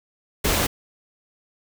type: noise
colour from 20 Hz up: pink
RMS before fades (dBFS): -21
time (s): 0.44-0.67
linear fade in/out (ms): 10
effects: none

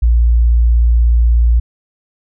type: tone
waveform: sine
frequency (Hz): 58.27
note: A#1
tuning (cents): 0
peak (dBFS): -6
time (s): 0.02-1.6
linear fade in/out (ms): 10
effects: tanh soft clip ceiling -2 dBFS

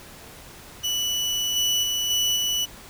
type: tone with level steps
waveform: 30% pulse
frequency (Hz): 2960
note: F#7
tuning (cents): 0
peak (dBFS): -20 / -17 / -20 / -17 / -19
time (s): 0.83-2.66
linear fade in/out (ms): 20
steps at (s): 1.56 / 1.83 / 2.1 / 2.36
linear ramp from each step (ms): 5
effects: pink hiss -44 dBFS RMS until 2.89 s

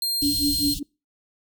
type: tone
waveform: sawtooth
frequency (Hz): 4200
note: C8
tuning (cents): +6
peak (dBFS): -20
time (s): 0.02-0.74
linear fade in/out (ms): 2
type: band-stop noise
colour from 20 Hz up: pink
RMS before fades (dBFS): -32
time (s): 0.21-0.8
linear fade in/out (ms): 20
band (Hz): 210 to 2900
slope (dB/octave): 96
type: tone with tremolo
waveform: sine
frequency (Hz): 287.8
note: D4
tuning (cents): -35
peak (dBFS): -19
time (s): 0.22-0.83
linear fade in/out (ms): 5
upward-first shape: sine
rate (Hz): 5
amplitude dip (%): 100
effects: noise-tail reverb RT60 0.3 s tail -26 dB re dry

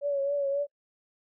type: tone with vibrato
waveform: sine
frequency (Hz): 563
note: C#5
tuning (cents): +27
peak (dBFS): -25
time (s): 0.01-0.67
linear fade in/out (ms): 50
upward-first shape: triangle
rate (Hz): 3.7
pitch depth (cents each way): 47
effects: noise-tail reverb RT60 0.1 s tail -24 dB re dry

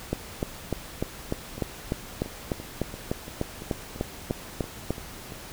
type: two click trains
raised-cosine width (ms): 2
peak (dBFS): -12 / -24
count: 17 / 12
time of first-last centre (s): 0.13-4.906 / 1.58-5.321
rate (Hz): 3.35 / 2.94
effects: pink hiss -42 dBFS RMS until 5.52 s

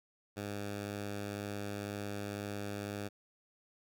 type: tone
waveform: 10% pulse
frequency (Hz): 102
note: G#2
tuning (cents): -31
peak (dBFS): -30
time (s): 0.36-3.09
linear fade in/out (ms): 20
effects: none

